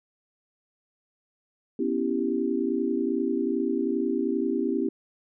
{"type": "chord", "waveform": "sine", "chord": "C# half-diminished seventh", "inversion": "third", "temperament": "equal", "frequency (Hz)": [246.9, 277.2, 329.6, 392], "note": ["B3", "C#4", "E4", "G4"], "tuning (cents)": [0, 0, 0, 0], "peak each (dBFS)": -29, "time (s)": [1.79, 4.89], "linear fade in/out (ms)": 5, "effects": []}